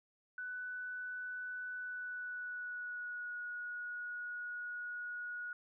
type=tone with pitch glide; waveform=sine; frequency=1492 to 1454.6 Hz; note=F#6 to F#6; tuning=+14 to -30 cents; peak=-40 dBFS; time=0.38-5.53 s; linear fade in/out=2 ms; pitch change=-44 cents; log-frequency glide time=1.76-3.37 s; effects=none